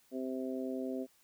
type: harmonic tone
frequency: 130.3 Hz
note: C3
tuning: 7 cents flat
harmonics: 2 / 3 / 4 / 5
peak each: -37 / -41 / -43 / -45 dBFS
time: 0.11-1.07 s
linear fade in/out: 50 ms
effects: white hiss -68 dBFS RMS until 1.23 s